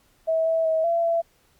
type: tone with pitch steps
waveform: sine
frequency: 647 / 652 / 641 / 676 / 671 Hz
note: E5 / E5 / E5 / E5 / E5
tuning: -32 / -19 / -49 / +43 / +31 cents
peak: -19 dBFS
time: 0.27-1.22 s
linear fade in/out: 20 ms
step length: 190 ms
effects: pink hiss -62 dBFS RMS until 1.59 s + Opus 48 kbps